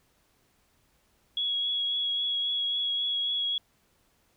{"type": "tone with vibrato", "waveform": "sine", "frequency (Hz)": 3339, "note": "G#7", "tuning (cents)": 9, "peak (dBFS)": -26, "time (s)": [1.37, 3.58], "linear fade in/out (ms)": 2, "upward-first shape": "triangle", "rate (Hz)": 3.7, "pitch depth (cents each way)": 18, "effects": ["pink hiss -68 dBFS RMS until 4.36 s"]}